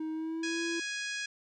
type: tone with pitch glide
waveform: triangle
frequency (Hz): 315.4 to 336.1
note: D#4 to E4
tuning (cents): +24 to +34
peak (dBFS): -31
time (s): 0-0.8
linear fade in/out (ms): 5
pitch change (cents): +110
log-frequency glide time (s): 0.12-0.63
type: harmonic tone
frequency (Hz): 830.6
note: G#5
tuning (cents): 0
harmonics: 2 / 3 / 4 / 5 / 6 / 7 / 8 / 9 / 10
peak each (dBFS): -37 / -40 / -44 / -47 / -44 / -46 / -49 / -52 / -54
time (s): 0.43-1.26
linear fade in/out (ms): 5
effects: none